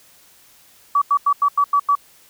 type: tone bursts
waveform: sine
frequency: 1144 Hz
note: D6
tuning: 46 cents flat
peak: -12 dBFS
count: 7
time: 0.95-1.953 s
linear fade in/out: 5 ms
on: 67 ms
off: 89 ms
effects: white hiss -51 dBFS RMS until 2.29 s